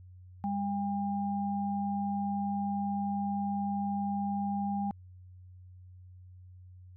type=tone pair together; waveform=sine; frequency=200.8 / 803 Hz; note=G3 / G5; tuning=+42 / +41 cents; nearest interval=2 octaves; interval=2399 cents; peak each=-31 / -34 dBFS; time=0.44-4.91 s; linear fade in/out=0 ms; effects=added 91 Hz sine -49 dBFS peak until 6.96 s